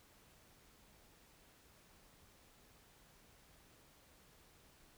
silence, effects pink hiss -66 dBFS RMS until 4.97 s

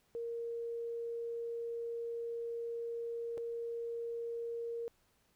sine tone with dropouts, 466.2 Hz, A#4, in tune, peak -37 dBFS, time 0.15-4.88 s, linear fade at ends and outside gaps 0 ms, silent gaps 3.375-3.379 s, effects pink hiss -73 dBFS RMS until 5.35 s

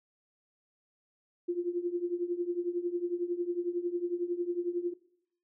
sine tone with tremolo, 350.1 Hz, F4, 4 cents sharp, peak -26 dBFS, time 1.48-4.94 s, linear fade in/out 10 ms, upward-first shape triangle, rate 11 Hz, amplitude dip 85%, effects noise-tail reverb RT60 0.7 s tail -19 dB re dry

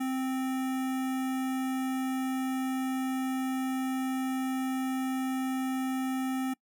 square tone with notch filter, 261.4 Hz, C4, 1 cent flat, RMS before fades -31 dBFS, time 0-6.54 s, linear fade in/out 10 ms, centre 4400 Hz, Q 1.1, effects noise-tail reverb RT60 0.1 s tail -23 dB re dry

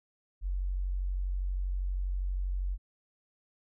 sine tone, 46.25 Hz, F#1, in tune, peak -29 dBFS, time 0.41-2.78 s, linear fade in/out 50 ms, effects none

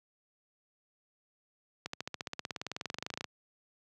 accelerating click train, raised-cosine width 0.2 ms, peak -19 dBFS, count 28, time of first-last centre 1.86-3.243 s, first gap 74 ms, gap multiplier 0.97, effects high-pass 100 Hz 12 dB/octave

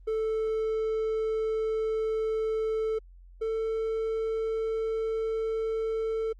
triangle tone pair in turn, 440 / 445.1 Hz, A4 / A4, 0 / +20 cents, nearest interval unison, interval 20 cents, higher second, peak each -24 / -25 dBFS, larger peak first, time 0.07-2.99 / 3.41-6.33 s, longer neither, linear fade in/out 10 ms, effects added 44 Hz sine -48 dBFS peak until 6.39 s + Opus 24 kbps

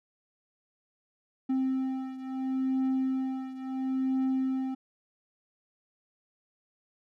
triangle beating tone pair, 262.5 / 263.23 Hz, C4 / C4, +6 / +11 cents, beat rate 0.73 Hz, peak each -27 / -31 dBFS, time 1.49-4.75 s, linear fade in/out 10 ms, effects none

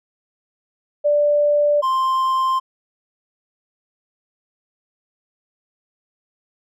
sine / triangle tone pair in turn, 587.3 / 1048.5 Hz, D5 / C6, 0 / +3 cents, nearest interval minor seventh, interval 1003 cents, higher second, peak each -13 / -14 dBFS, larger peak first, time 1.04-1.82 / 1.82-2.6 s, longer neither, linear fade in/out 20 ms, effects none

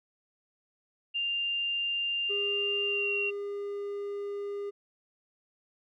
sine tone with pitch glide, 2794 to 2751 Hz, F7 to F7, 0 to -27 cents, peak -28 dBFS, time 1.14-3.31 s, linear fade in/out 20 ms, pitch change -27 cents, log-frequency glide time 2.85-3.11 s
triangle tone, 405.1 Hz, G#4, 43 cents flat, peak -31 dBFS, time 2.29-4.71 s, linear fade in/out 20 ms
effects none

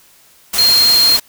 sine tone in noise, 4211 Hz, C8, 10 cents sharp, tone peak -8 dBFS, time 0.58-1.17 s, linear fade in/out 10 ms, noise white, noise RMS -18 dBFS, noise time 0.53-1.2 s, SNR +7 dB, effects white hiss -48 dBFS RMS until 1.28 s

